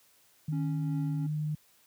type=tone with pitch glide; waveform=sine; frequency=154.4 to 151.92 Hz; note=D#3 to D#3; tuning=-13 to -41 cents; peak=-29 dBFS; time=0.48-1.55 s; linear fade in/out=5 ms; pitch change=-28 cents; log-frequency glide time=0.78-1 s
type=tone with tremolo; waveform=triangle; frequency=277.2 Hz; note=C#4; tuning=in tune; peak=-31 dBFS; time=0.52-1.27 s; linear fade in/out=10 ms; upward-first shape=triangle; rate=2.7 Hz; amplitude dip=45%
effects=white hiss -64 dBFS RMS until 1.86 s + high-pass 60 Hz 12 dB/octave